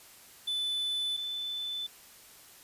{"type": "tone pair in turn", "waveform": ["triangle", "sine"], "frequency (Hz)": [3500, 3513], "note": ["A7", "A7"], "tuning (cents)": [-10, -3], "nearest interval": "unison", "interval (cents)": 7, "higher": "second", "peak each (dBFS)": [-28, -33], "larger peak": "first", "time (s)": [[0.47, 1.17], [1.17, 1.87]], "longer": "neither", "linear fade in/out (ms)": 10, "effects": ["white hiss -54 dBFS RMS until 2.63 s", "resampled to 32000 Hz"]}